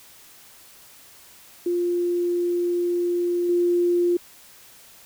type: tone with level steps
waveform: sine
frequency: 350 Hz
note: F4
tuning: 4 cents sharp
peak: -20 / -17 dBFS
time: 1.66-4.17 s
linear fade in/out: 5 ms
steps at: 3.49 s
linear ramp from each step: 2 ms
effects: white hiss -49 dBFS RMS until 5.05 s